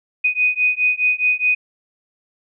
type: beating tone pair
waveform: sine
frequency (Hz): 2489 / 2493.8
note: D#7 / D#7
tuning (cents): 0 / +3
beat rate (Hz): 4.8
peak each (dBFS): -18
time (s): 0.24-1.55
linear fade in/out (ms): 10
effects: none